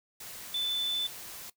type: tone in noise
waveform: sine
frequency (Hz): 3512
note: A7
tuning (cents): -4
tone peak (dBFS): -28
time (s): 0.54-1.07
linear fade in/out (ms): 5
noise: white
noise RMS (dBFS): -44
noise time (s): 0.2-1.5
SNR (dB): +13
effects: noise-tail reverb RT60 0.1 s tail -18 dB re dry